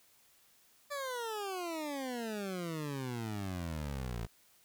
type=exponential sweep; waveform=20% pulse; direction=down; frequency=587.3 to 54.5 Hz; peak=-32 dBFS; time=0.9-4.27 s; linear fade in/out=20 ms; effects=white hiss -66 dBFS RMS until 4.64 s